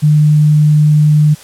sine tone, 150.9 Hz, D3, 47 cents sharp, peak -5 dBFS, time 0.02-1.35 s, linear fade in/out 20 ms, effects white hiss -37 dBFS RMS until 1.43 s + low-pass 11000 Hz 12 dB/octave

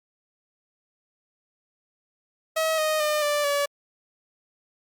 sawtooth tone with pitch steps, 639 / 621.5 / 604.5 / 588 / 571.9 Hz, D#5 / D#5 / D5 / D5 / D5, +46 / -2 / +50 / +2 / -46 cents, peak -18 dBFS, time 2.56-3.66 s, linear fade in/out 10 ms, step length 220 ms, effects Opus 48 kbps

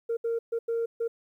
sine tone bursts at uneven times, 461.9 Hz, A#4, 16 cents flat, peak -24 dBFS, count 5, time 0.09-0.17 / 0.24-0.39 / 0.52-0.59 / 0.68-0.86 / 1-1.08 s, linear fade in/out 10 ms, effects tanh soft clip ceiling -23 dBFS + 11-bit

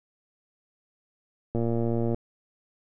click train, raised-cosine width 2 ms, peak -15 dBFS, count 70, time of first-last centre 1.55-2.145 s, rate 116 Hz, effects none

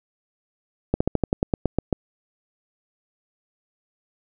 slowing click train, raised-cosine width 2 ms, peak -6 dBFS, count 11, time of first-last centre 0.94-1.928 s, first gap 65 ms, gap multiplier 1.09, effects none

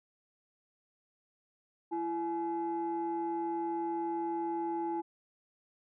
sine tone pair together, 336.5 / 848 Hz, E4 / G#5, +36 / +36 cents, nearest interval octave + major third, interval 1600 cents, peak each -33 / -34 dBFS, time 1.91-5.02 s, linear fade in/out 20 ms, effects tanh soft clip ceiling -26 dBFS

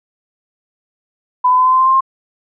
sine tone with pitch steps, 1000 / 1008.7 / 1017.5 / 1026.3 / 1035.3 / 1044.3 / 1053.4 / 1062.5 Hz, B5 / B5 / C6 / C6 / C6 / C6 / C6 / C6, +21 / +36 / -49 / -34 / -19 / -4 / +11 / +26 cents, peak -8 dBFS, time 1.44-2.008 s, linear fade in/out 10 ms, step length 71 ms, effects none

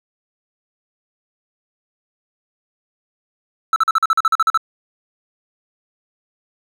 triangle tone bursts, 1318.5 Hz, E6, in tune, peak -9 dBFS, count 12, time 3.73-4.575 s, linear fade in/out 2 ms, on 31 ms, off 43 ms, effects none

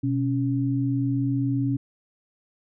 sine tone pair together, 124.91 / 277.2 Hz, B2 / C#4, +20 / 0 cents, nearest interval octave + major second, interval 1380 cents, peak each -24 dBFS, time 0.03-1.77 s, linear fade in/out 10 ms, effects none

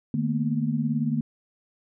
sine tone cluster, 151.2 / 222.8 / 240.9 Hz, D#3 / A3 / B3, -49 / +22 / -43 cents, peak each -27 dBFS, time 0.14-1.21 s, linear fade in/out 2 ms, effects none

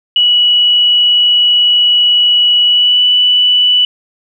sine tone with pitch glide, 2934 to 2968 Hz, F#7 to F#7, -15 to +5 cents, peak -6 dBFS, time 0.16-3.85 s, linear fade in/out 2 ms, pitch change +20 cents, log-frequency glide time 2.65-3.04 s, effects 8-bit

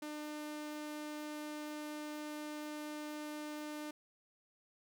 sawtooth tone, 300.7 Hz, D4, 41 cents sharp, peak -38 dBFS, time 0.02-3.91 s, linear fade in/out 5 ms, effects none

